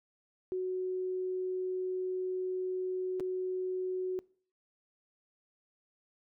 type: tone with dropouts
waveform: sine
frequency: 370 Hz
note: F#4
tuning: in tune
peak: -31 dBFS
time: 0.52-4.19 s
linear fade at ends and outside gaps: 0 ms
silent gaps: 3.198-3.205 s
effects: noise-tail reverb RT60 0.5 s tail -24 dB re dry